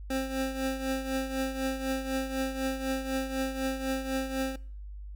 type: tone with tremolo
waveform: 25% pulse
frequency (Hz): 265.2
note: C4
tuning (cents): +23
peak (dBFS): -23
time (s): 0.1-4.56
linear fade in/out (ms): 5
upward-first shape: triangle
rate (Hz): 4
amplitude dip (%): 70
effects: noise-tail reverb RT60 0.5 s tail -23 dB re dry + added 50 Hz sine -39 dBFS peak until 5.15 s